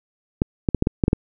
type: clicks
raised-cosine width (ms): 3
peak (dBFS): -4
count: 8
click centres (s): 0.419 / 0.688 / 0.747 / 0.824 / 0.871 / 1.038 / 1.081 / 1.131
effects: none